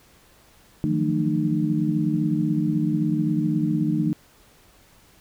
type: tone cluster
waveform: sine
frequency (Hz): 155.1 / 171.2 / 182.6 / 223.4 / 303.5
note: D#3 / F3 / F#3 / A3 / D#4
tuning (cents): -5 / -34 / -23 / +27 / -43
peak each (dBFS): -25 / -29 / -29 / -26 / -24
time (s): 0.84-4.13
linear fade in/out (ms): 0
effects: pink hiss -55 dBFS RMS until 5.2 s